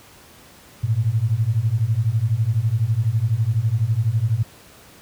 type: beating tone pair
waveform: sine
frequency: 105.4 / 117.4 Hz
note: G#2 / A#2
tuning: +26 / +13 cents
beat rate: 12 Hz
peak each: -20 / -19 dBFS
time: 0.83-4.43 s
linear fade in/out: 10 ms
effects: pink hiss -47 dBFS RMS until 5.01 s + high-pass 60 Hz 12 dB/octave